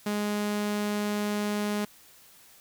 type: tone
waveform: sawtooth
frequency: 207.7 Hz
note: G#3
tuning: in tune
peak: -23 dBFS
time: 0.06-1.85 s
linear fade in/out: 5 ms
effects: white hiss -55 dBFS RMS until 2.6 s